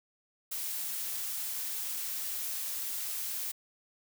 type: noise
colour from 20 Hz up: blue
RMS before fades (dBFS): -36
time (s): 0.51-3.52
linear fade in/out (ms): 10
effects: none